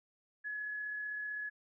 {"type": "tone with amplitude modulation", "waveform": "sine", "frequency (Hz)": 1695, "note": "G#6", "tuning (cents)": 35, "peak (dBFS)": -36, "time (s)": [0.44, 1.5], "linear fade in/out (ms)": 20, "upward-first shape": "sine", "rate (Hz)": 35.7, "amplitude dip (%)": 25, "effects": []}